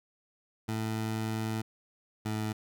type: tone pair in turn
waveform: 20% pulse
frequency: 110.4 / 108.25 Hz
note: A2 / A2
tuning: +6 / -28 cents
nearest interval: unison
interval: 34 cents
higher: first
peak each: -26 dBFS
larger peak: neither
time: 0.68-1.62 / 2.25-2.53 s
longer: first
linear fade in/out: 10 ms
effects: none